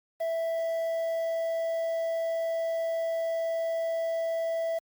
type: tone with quantisation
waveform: triangle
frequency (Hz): 659.3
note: E5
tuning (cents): 0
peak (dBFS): -25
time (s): 0.2-4.79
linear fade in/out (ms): 10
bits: 8
effects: Opus 32 kbps